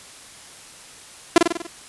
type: tone with echo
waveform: sawtooth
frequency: 340 Hz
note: F4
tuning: 46 cents flat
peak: -4 dBFS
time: 1.36-1.38 s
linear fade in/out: 2 ms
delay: 48 ms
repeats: 6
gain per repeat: -4 dB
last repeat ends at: 1.668 s
effects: white hiss -43 dBFS RMS until 1.88 s + resampled to 24000 Hz